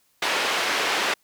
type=band-pass noise; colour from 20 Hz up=white; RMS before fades=-24 dBFS; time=0.22-1.14 s; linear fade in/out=5 ms; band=360 to 2900 Hz; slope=12 dB/octave; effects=white hiss -65 dBFS RMS until 1.23 s